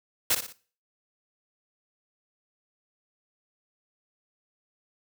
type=noise with echo; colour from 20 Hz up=white; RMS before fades=-23 dBFS; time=0.3-0.35 s; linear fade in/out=5 ms; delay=59 ms; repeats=3; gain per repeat=-8 dB; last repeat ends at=0.527 s; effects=noise-tail reverb RT60 0.4 s tail -17 dB re dry